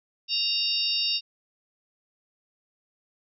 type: harmonic tone with a mistuned harmonic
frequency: 932.3 Hz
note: A#5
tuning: in tune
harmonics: 3 / 4 / 5 / 6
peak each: -29 / -29 / -29 / -29 dBFS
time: 0.28-1.21 s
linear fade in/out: 50 ms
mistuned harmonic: 6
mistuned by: -69 cents
effects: none